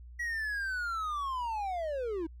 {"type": "linear sweep", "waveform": "triangle", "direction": "down", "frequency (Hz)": [1933, 308.5], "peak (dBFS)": -30, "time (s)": [0.19, 2.27], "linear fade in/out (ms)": 10, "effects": ["added 60 Hz sine -46 dBFS peak until 2.4 s"]}